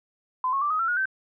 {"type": "tone with pitch steps", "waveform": "sine", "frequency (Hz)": [1021, 1094.3, 1172.8, 1257, 1347.2, 1443.9, 1547.5], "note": ["C6", "C#6", "D6", "D#6", "E6", "F#6", "G6"], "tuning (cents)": [-43, -23, -3, 17, 37, -43, -23], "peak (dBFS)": -22, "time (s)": [0.44, 1.056], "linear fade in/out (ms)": 2, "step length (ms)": 88, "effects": []}